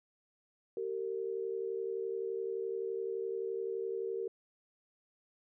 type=tone pair together; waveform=sine; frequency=385.9 / 457.6 Hz; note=G4 / A#4; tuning=-27 / -32 cents; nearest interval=minor third; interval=295 cents; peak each=-37 / -37 dBFS; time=0.77-4.28 s; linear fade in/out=2 ms; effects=none